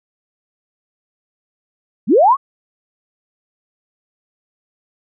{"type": "linear sweep", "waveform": "sine", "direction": "up", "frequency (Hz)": [155.56, 1167], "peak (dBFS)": -7, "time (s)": [2.07, 2.37], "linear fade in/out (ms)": 50, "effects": []}